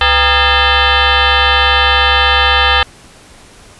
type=tone with frequency modulation; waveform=sine; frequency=932.3 Hz; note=A#5; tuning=in tune; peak=-7 dBFS; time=0.01-2.83 s; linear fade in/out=2 ms; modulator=432 Hz; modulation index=6.4; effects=pink hiss -40 dBFS RMS until 3.79 s + resampled to 24000 Hz